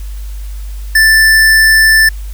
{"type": "tone", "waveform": "square", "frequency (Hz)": 1764, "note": "A6", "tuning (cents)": 4, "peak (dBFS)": -5, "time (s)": [0.95, 2.09], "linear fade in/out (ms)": 5, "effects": ["added 50 Hz sine -20 dBFS peak until 2.33 s", "white hiss -40 dBFS RMS until 2.33 s"]}